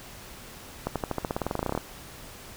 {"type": "accelerating click train", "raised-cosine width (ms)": 1, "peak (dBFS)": -13, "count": 19, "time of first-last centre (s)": [0.87, 1.776], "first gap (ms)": 87, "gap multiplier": 0.93, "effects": ["pink hiss -45 dBFS RMS until 2.56 s"]}